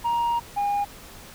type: tone pair in turn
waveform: sine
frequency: 941 / 813.2 Hz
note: A#5 / G#5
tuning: +16 / -37 cents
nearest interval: minor third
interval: 253 cents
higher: first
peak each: -18 / -19 dBFS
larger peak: first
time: 0.04-0.4 / 0.56-0.85 s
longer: first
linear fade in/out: 20 ms
effects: tanh soft clip ceiling -20 dBFS + pink hiss -44 dBFS RMS until 1.34 s